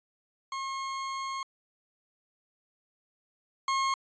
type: tone pair in turn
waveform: 40% pulse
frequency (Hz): 1079 / 1079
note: C#6 / C#6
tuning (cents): -47 / -47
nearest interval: unison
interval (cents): 0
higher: neither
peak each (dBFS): -32 / -25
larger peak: second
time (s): 0.52-1.43 / 3.68-3.94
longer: first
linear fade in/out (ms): 2
effects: resampled to 16000 Hz